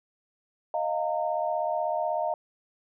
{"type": "chord", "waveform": "sine", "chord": "Eb suspended second", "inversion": "none", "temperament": "equal with one note detuned", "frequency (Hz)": [622.3, 698.5, 915.8], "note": ["Eb5", "F5", "Bb5"], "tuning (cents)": [0, 0, -31], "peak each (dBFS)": [-29, -29, -32], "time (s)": [0.74, 2.34], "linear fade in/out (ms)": 2, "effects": []}